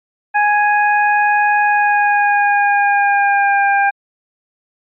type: tone with pitch glide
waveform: 25% pulse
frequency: 830.6 to 799.5 Hz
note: G#5 to G5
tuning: 0 to +34 cents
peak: -7 dBFS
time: 0.34-3.91 s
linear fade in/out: 20 ms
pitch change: -66 cents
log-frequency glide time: 1.61-3.63 s
effects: resampled to 8000 Hz